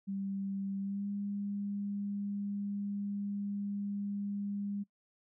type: tone with pitch glide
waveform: sine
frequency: 196 to 202 Hz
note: G3 to G#3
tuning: 0 to -48 cents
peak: -34 dBFS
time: 0.07-4.84 s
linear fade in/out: 20 ms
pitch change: +52 cents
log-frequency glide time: 0.8-1.08 s
effects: noise-tail reverb RT60 0.1 s tail -22 dB re dry